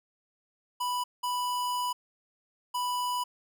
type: tone bursts at uneven times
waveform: square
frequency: 987.8 Hz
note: B5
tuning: in tune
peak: -29 dBFS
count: 3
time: 0.8-1.04 / 1.23-1.93 / 2.74-3.24 s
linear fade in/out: 10 ms
effects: none